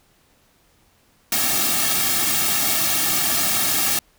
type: noise with comb filter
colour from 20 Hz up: white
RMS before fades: -20 dBFS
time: 1.32-3.99 s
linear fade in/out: 2 ms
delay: 2 ms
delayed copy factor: -0.85
effects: pink hiss -59 dBFS RMS until 4.18 s

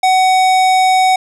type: tone with hard clipping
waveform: sine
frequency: 750 Hz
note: F#5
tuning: 23 cents sharp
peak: -10 dBFS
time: 0.03-1.16 s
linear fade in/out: 5 ms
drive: 17 dB
effects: none

